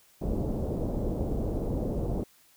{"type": "low-pass noise", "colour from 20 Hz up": "pink", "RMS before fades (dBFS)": -30, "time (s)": [0.21, 2.24], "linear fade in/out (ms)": 10, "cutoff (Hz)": 600, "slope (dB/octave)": 24, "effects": ["white hiss -61 dBFS RMS until 2.56 s"]}